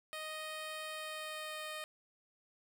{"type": "tone with pitch glide", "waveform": "10% pulse", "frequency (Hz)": [622.3, 617.6], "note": ["D#5", "D#5"], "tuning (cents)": [0, -13], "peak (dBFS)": -33, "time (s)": [0.13, 1.84], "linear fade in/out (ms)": 0, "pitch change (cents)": -13, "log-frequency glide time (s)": [0.91, 1.61], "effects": []}